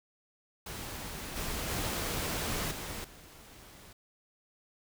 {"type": "noise with level steps", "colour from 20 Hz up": "pink", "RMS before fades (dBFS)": [-41, -36, -34, -40, -53], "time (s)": [0.66, 3.93], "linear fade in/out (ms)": 5, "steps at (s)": [1.36, 1.68, 2.71, 3.04], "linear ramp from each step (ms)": 5, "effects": []}